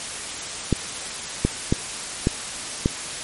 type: clicks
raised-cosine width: 3 ms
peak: -4 dBFS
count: 5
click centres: 0.727 / 1.45 / 1.725 / 2.271 / 2.859 s
effects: white hiss -31 dBFS RMS until 3.23 s + MP3 48 kbps